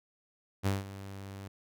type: tone with ADSR envelope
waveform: sawtooth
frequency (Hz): 98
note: G2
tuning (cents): 0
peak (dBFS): -22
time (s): 0.63-1.48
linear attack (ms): 34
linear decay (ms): 170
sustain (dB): -16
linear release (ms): 4
effects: none